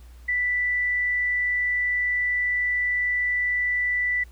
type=tone; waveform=sine; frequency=1975.5 Hz; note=B6; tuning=in tune; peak=-21 dBFS; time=0.28-4.24 s; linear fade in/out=10 ms; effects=added 60 Hz sine -43 dBFS peak until 4.31 s + pink hiss -58 dBFS RMS until 4.31 s